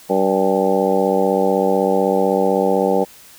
harmonic tone with a mistuned harmonic, 96 Hz, G2, 36 cents flat, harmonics 2 / 3 / 4 / 5 / 6 / 7 / 8 / 9, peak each -22 / -24 / -22 / -18 / -21 / -29 / -22 / -27 dBFS, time 0.09-3.05 s, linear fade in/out 20 ms, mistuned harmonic 8, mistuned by +45 cents, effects white hiss -44 dBFS RMS until 3.38 s

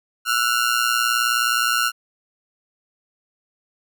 sawtooth ring-modulated tone, 1400 Hz, F6, 4 cents sharp, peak -11 dBFS, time 0.25-1.92 s, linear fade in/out 50 ms, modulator 59.6 Hz, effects none

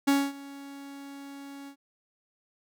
45% pulse tone with ADSR envelope, 278.8 Hz, C#4, 10 cents sharp, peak -19 dBFS, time 0.07-1.76 s, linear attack 13 ms, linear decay 240 ms, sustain -22 dB, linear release 83 ms, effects none

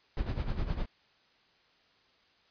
brown noise with tremolo, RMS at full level -30 dBFS, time 0.17-0.86 s, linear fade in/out 2 ms, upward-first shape sine, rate 9.8 Hz, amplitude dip 70%, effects white hiss -66 dBFS RMS until 2.5 s + resampled to 11025 Hz

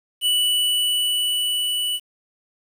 square tone with level ramp, 2961 Hz, F#7, 1 cent sharp, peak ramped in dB -17 to -22 dBFS, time 0.21-2 s, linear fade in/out 50 ms, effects 8-bit

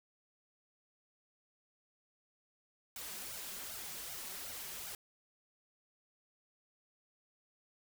white noise with flanger, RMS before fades -45 dBFS, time 2.96-4.95 s, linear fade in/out 2 ms, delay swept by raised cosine 1.3 to 5.5 ms, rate 2.6 Hz, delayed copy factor +0.85, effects none

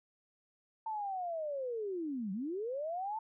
sine linear two-way sweep, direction down then up, 898 to 181.9 to 898 Hz, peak -35 dBFS, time 0.86-3.19 s, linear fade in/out 5 ms, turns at 2.32 s, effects none

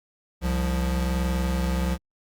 square tone pair together, 65.7 / 176.01 Hz, C2 / F3, +8 / +14 cents, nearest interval octave + perfect fourth, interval 1706 cents, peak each -25 / -28 dBFS, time 0.41-1.98 s, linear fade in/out 50 ms, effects Opus 48 kbps

